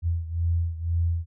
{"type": "beating tone pair", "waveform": "sine", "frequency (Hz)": [83.8, 85.8], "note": ["E2", "F2"], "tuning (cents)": [29, -30], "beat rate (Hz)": 2, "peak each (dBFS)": [-24, -28], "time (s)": [0.02, 1.26], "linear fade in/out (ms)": 50, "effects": []}